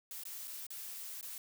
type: noise with dropouts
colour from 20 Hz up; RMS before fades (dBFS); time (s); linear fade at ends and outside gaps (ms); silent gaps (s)
blue; -45; 0.11-1.38; 1; 0.236-0.253 / 0.474-0.478 / 0.667-0.704 / 1.211-1.228
effects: none